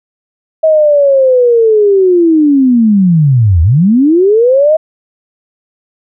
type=linear two-way sweep; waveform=sine; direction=down then up; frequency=641 to 76.5 to 641 Hz; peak=-4 dBFS; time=0.63-4.77 s; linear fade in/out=10 ms; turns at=3.62 s; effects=none